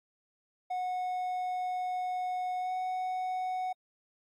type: tone with pitch glide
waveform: triangle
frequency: 732 to 740.5 Hz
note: F#5 to F#5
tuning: -19 to +1 cents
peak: -29 dBFS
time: 0.7-3.73 s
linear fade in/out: 10 ms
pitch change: +20 cents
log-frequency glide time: 2.6-2.72 s
effects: AAC 64 kbps